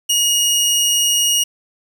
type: tone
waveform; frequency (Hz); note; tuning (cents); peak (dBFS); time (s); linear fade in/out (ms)
20% pulse; 2876; F#7; -50; -8; 0.09-1.44; 10
effects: 7-bit